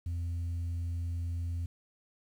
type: tone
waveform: sine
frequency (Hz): 85.5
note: F2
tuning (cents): -36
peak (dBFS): -29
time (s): 0.06-1.66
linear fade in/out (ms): 5
effects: tanh soft clip ceiling -31 dBFS + 10-bit